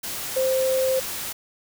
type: tone in noise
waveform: sine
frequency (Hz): 523.3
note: C5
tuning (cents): 0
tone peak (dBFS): -19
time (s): 0.36-1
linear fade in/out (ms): 10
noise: white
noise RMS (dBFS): -31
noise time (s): 0.03-1.33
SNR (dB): +9
effects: none